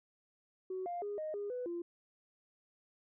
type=tone with pitch steps; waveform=sine; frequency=373.8 / 700 / 410.4 / 620 / 408.3 / 496.8 / 344.5 Hz; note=F#4 / F5 / G#4 / D#5 / G#4 / B4 / F4; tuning=+18 / +4 / -21 / -6 / -29 / +10 / -24 cents; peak=-36 dBFS; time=0.7-1.82 s; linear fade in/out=5 ms; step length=160 ms; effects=tanh soft clip ceiling -32 dBFS